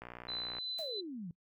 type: click train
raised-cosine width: 0.5 ms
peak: -30 dBFS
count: 35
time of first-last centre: 0.02-0.585 s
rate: 60.2 Hz
type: tone with tremolo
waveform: sine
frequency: 4018 Hz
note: B7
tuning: 29 cents sharp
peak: -36 dBFS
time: 0.28-1.01 s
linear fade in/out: 10 ms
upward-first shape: triangle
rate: 2.9 Hz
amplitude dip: 40%
type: noise with exponential decay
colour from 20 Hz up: white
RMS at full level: -50 dBFS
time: 0.78-0.99 s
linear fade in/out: 5 ms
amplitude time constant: 45 ms
type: exponential sweep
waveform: sine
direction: down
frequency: 679 to 160.7 Hz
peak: -40 dBFS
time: 0.79-1.31 s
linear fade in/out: 2 ms
effects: noise-tail reverb RT60 0.1 s tail -22 dB re dry